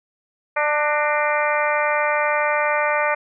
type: harmonic tone with a mistuned harmonic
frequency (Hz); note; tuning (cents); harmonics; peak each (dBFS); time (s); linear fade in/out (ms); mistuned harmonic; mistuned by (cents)
297.3; D4; +21; 2 / 3 / 4 / 5 / 6 / 7 / 8; -22 / -24 / -25 / -26 / -27 / -27 / -28; 0.56-3.15; 10; 6; +48
effects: none